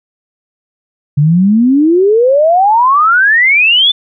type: exponential sweep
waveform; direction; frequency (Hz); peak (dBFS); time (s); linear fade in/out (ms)
sine; up; 140 to 3554; -5; 1.17-3.92; 10
effects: none